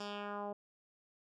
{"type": "tone with low-pass filter sweep", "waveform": "10% pulse", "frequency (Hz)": 204.9, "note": "G#3", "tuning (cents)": -23, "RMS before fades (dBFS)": -42, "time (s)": [0, 0.53], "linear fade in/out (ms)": 5, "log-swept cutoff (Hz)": [5700, 630], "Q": 2, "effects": []}